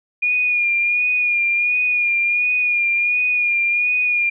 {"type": "tone with vibrato", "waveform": "sine", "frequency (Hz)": 2434, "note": "D#7", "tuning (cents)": -39, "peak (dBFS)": -15, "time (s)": [0.22, 4.3], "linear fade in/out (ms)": 10, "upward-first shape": "sine", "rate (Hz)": 1.4, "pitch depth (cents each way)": 34, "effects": []}